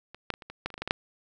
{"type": "clicks", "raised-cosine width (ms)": 0.3, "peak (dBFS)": [-27, -11, -22, -28, -25, -14, -30, -23, -24, -16, -16, -6], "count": 12, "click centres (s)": [0.146, 0.303, 0.339, 0.422, 0.5, 0.66, 0.703, 0.741, 0.779, 0.82, 0.876, 0.909], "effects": []}